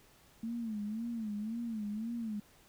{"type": "tone with vibrato", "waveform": "sine", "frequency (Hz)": 220.8, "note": "A3", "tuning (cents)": 6, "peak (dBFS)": -35, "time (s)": [0.43, 2.4], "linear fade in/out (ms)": 5, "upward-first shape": "sine", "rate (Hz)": 1.9, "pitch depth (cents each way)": 120, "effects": ["pink hiss -63 dBFS RMS until 2.68 s"]}